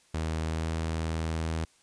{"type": "tone with pitch glide", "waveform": "sawtooth", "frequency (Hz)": [79.7, 80.77], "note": ["D#2", "E2"], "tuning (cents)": [42, -35], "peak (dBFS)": -25, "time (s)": [0.14, 1.65], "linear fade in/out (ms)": 5, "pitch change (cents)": 23, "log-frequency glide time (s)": [0.44, 0.68], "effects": ["white hiss -63 dBFS RMS until 1.82 s", "resampled to 22050 Hz"]}